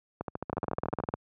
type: two click trains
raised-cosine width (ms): 1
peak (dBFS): -15 / -19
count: 13 / 12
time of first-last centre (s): 0.53-1.139 / 0.21-1.001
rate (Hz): 19.7 / 13.9
effects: high-pass 80 Hz 12 dB/octave